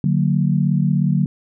sine chord, D augmented, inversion none, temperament just, 146.83 / 183.54 / 229.4 Hz, D3 / F#3 / A#3, 0 / -14 / -28 cents, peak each -17 / -18 / -23 dBFS, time 0.04-1.26 s, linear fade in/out 2 ms, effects none

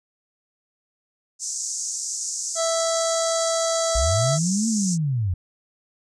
pink band-pass noise, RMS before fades -29 dBFS, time 1.39-4.98 s, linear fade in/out 50 ms, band 5800 to 7900 Hz, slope 48 dB/octave
harmonic tone, 659.3 Hz, E5, in tune, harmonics 1 / 2 / 3 / 5 / 6 / 7, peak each -22 / -29 / -38 / -38 / -35 / -34 dBFS, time 2.55-4.39 s, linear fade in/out 50 ms
sine linear two-way sweep, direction up then down, 51.91 to 228.9 to 83.6 Hz, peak -20 dBFS, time 3.95-5.34 s, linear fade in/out 5 ms, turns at 4.68 s
effects none

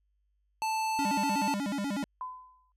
square tone, 880 Hz, A5, in tune, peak -29 dBFS, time 0.62-1.54 s, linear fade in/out 0 ms
square tone with vibrato, 237.4 Hz, A#3, 32 cents sharp, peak -31 dBFS, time 0.99-2.04 s, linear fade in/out 0 ms, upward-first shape square, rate 8.2 Hz, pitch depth 290 cents each way
sine tone with exponential decay, 1014 Hz, B5, 45 cents sharp, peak -32 dBFS, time 2.21-2.72 s, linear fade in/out 1 ms, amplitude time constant 110 ms
effects added 50 Hz sine -70 dBFS peak until 2.76 s + low-pass 11000 Hz 12 dB/octave

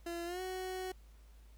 30% pulse tone with pitch glide, 341.2 to 372.1 Hz, F4 to F#4, -40 to +10 cents, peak -36 dBFS, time 0.06-0.92 s, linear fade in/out 5 ms, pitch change +150 cents, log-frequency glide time 0.25-0.41 s, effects added 53 Hz sine -55 dBFS peak until 1.57 s + pink hiss -69 dBFS RMS until 1.57 s

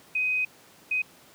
sine tone bursts at uneven times, 2510 Hz, D#7, 15 cents sharp, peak -23 dBFS, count 2, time 0.15-0.45 / 0.91-1.02 s, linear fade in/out 5 ms, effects pink hiss -54 dBFS RMS until 1.34 s + high-pass 150 Hz 12 dB/octave

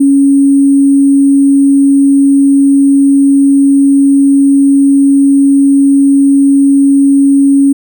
sine tone with sample-and-hold, 277.2 Hz, C#4, in tune, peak -3 dBFS, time 0-7.73 s, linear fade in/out 10 ms, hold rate 8820 Hz, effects none

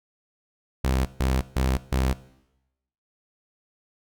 sawtooth tone bursts, 65.2 Hz, C2, 5 cents flat, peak -17 dBFS, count 4, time 0.84-2.13 s, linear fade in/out 5 ms, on 210 ms, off 150 ms, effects noise-tail reverb RT60 0.9 s tail -18 dB re dry

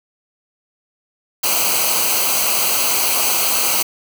white noise with comb filter, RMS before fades -17 dBFS, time 1.43-3.83 s, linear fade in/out 10 ms, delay 0.56 ms, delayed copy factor -0.75, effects none

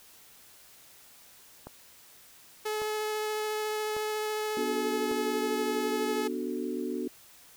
click train, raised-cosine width 1 ms, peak -27 dBFS, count 4, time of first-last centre 1.67-5.114 s, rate 0.871 Hz
sawtooth tone with vibrato, 427.9 Hz, A4, 48 cents flat, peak -26 dBFS, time 2.65-6.28 s, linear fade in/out 10 ms, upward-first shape sine, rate 14 Hz, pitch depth 8 cents each way
sine chord, B minor seventh, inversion none, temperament equal, 246.9 / 293.7 / 370 / 440 Hz, B3 / D4 / F#4 / A4, 0 / 0 / 0 / 0 cents, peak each -35 / -36 / -35 / -39 dBFS, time 4.57-7.08 s, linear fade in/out 2 ms
effects white hiss -55 dBFS RMS until 7.56 s

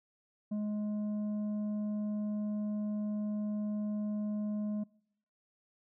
triangle tone with tanh clipping, 209.8 Hz, G#3, 18 cents sharp, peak -33 dBFS, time 0.51-4.84 s, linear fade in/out 10 ms, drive 10 dB, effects noise-tail reverb RT60 0.8 s tail -26 dB re dry

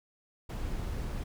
brown noise, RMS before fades -35 dBFS, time 0.49-1.24 s, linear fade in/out 10 ms, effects none

